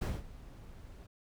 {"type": "noise with ADSR envelope", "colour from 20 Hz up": "brown", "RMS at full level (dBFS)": -31, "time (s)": [0.01, 1.07], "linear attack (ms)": 13, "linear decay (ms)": 200, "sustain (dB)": -19, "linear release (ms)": 13, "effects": []}